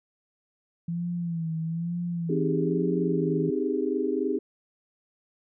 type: tone with vibrato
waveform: sine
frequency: 167.6 Hz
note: E3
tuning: 29 cents sharp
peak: -27 dBFS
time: 0.88-3.5 s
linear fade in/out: 5 ms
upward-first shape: sine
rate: 1.1 Hz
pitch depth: 69 cents each way
type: chord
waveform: sine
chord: Ab major seventh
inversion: first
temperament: equal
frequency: 261.6 / 311.1 / 392 / 415.3 Hz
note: C4 / Eb4 / G4 / Ab4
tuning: 0 / 0 / 0 / 0 cents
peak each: -30 / -30 / -29 / -30 dBFS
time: 2.29-4.39 s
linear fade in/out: 10 ms
effects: none